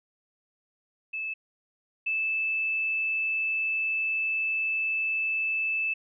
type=tone pair in turn; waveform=sine; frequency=2616 / 2628 Hz; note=E7 / E7; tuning=-14 / -6 cents; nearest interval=unison; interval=8 cents; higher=second; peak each=-30 / -25 dBFS; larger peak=second; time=1.13-1.34 / 2.06-5.94 s; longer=second; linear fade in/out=10 ms; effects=none

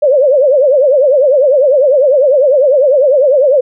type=tone with vibrato; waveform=sine; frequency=553 Hz; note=C#5; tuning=4 cents flat; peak=-5 dBFS; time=0.02-3.61 s; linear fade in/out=10 ms; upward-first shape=triangle; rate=10 Hz; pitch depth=200 cents each way; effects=none

